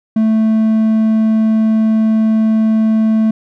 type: tone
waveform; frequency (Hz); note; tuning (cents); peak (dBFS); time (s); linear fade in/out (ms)
triangle; 220; A3; 0; -7; 0.16-3.31; 5
effects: none